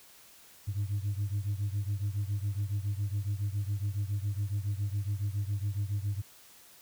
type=beating tone pair; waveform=sine; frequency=99 / 106.2 Hz; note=G2 / G#2; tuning=+18 / +39 cents; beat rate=7.2 Hz; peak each=-30 / -32 dBFS; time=0.67-6.22 s; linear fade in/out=20 ms; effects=tanh soft clip ceiling -26 dBFS + white hiss -56 dBFS RMS until 6.81 s